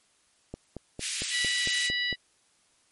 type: click train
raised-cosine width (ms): 2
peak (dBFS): -23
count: 8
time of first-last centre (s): 0.54-2.127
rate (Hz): 4.41
type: high-pass noise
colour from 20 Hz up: pink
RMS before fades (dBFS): -32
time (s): 0.99-1.91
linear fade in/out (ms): 50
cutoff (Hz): 2200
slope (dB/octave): 24
type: harmonic tone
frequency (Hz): 980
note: B5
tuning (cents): -14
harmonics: 2 / 3 / 4 / 5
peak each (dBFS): -29 / -33 / -32 / -39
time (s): 1.3-2.16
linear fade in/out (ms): 50
effects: white hiss -66 dBFS RMS until 2.91 s + MP3 48 kbps